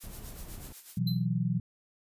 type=noise with tremolo; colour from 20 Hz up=blue; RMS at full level=-45 dBFS; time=0-0.99 s; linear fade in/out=20 ms; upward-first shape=sine; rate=8.1 Hz; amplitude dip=65%
type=noise; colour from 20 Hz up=brown; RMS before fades=-44 dBFS; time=0.03-0.73 s; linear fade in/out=10 ms
type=chord; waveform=sine; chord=B suspended fourth; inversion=none; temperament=equal; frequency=123.47 / 164.81 / 185 Hz; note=B2 / E3 / F#3; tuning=0 / 0 / 0 cents; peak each=-31 dBFS; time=0.97-1.6 s; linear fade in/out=5 ms
type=tone with exponential decay; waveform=square; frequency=4057 Hz; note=B7; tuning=46 cents sharp; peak=-33 dBFS; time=1.07-1.26 s; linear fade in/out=5 ms; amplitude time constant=40 ms
effects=resampled to 32000 Hz